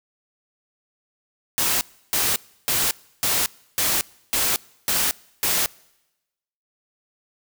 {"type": "noise bursts", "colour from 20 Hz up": "white", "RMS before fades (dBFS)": -21, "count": 8, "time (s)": [1.58, 5.66], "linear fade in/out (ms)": 0, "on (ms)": 230, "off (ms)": 320, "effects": ["noise-tail reverb RT60 1.0 s tail -25 dB re dry"]}